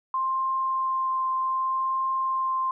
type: tone with vibrato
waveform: sine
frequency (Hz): 1051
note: C6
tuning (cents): +7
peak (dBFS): -23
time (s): 0.14-2.71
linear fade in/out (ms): 2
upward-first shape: triangle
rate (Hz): 0.64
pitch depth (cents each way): 9
effects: none